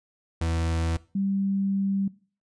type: tone pair in turn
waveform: 40% pulse / sine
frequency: 82.41 / 196.01 Hz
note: E2 / G3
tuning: 0 / 0 cents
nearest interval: octave + minor third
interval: 1500 cents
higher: second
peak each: -23 dBFS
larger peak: neither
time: 0.41-0.97 / 1.15-2.08 s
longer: second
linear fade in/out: 5 ms
effects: noise-tail reverb RT60 0.4 s tail -20 dB re dry + resampled to 22050 Hz